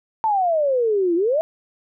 sine exponential two-way sweep, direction down then up, 904 to 329.6 to 664 Hz, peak -16 dBFS, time 0.24-1.41 s, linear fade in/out 0 ms, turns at 1.15 s, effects none

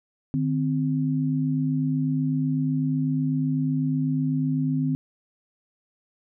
sine tone pair together, 152.27 / 260.3 Hz, D#3 / C4, -37 / -9 cents, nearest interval major sixth, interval 928 cents, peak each -24 dBFS, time 0.34-4.95 s, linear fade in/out 0 ms, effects none

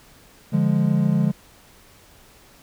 triangle chord, D diminished, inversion none, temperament equal, 146.83 / 174.61 / 207.7 Hz, D3 / F3 / Ab3, 0 / 0 / 0 cents, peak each -19 dBFS, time 0.52-1.32 s, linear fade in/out 20 ms, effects pink hiss -51 dBFS RMS until 2.62 s

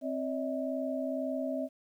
sine tone cluster, 263.8 / 577 / 639 Hz, C4 / D5 / D#5, +14 / -31 / +46 cents, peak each -34 / -38 / -35 dBFS, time 0.01-1.69 s, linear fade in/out 50 ms, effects 11-bit

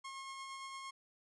sawtooth tone with tremolo, 1079 Hz, C#6, 47 cents flat, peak -40 dBFS, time 0.04-0.91 s, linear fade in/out 10 ms, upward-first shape sine, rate 8.7 Hz, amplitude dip 25%, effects resampled to 22050 Hz

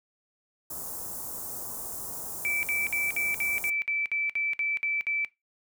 white band-stop noise, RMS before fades -37 dBFS, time 0.7-3.7 s, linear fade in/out 5 ms, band 1100 to 7100 Hz, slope 24 dB/octave
sine tone bursts, 2320 Hz, D7, 22 cents flat, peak -25 dBFS, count 12, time 2.45-5.248 s, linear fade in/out 0 ms, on 180 ms, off 58 ms
effects noise-tail reverb RT60 0.2 s tail -20 dB re dry

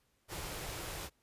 pink band-stop noise, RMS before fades -42 dBFS, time 0.28-1.1 s, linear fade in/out 50 ms, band 200 to 280 Hz, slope 96 dB/octave, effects pink hiss -75 dBFS RMS until 1.22 s + resampled to 32000 Hz

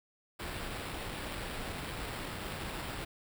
pink noise with sample-and-hold, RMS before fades -40 dBFS, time 0.39-3.05 s, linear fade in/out 10 ms, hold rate 6300 Hz, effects none

